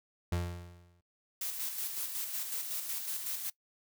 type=tone with exponential decay; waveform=35% pulse; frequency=87.31 Hz; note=F2; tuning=in tune; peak=-27 dBFS; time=0.32-1.01 s; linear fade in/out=5 ms; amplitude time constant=150 ms
type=noise with tremolo; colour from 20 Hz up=blue; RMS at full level=-36 dBFS; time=1.41-3.5 s; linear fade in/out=5 ms; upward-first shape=square; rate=5.4 Hz; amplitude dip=40%
effects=noise-tail reverb RT60 0.1 s tail -21 dB re dry